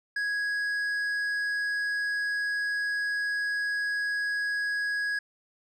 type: tone with tanh clipping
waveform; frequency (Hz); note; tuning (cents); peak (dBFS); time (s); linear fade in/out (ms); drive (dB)
sine; 1661.2; G#6; 0; -28; 0.16-5.19; 5; 7
effects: none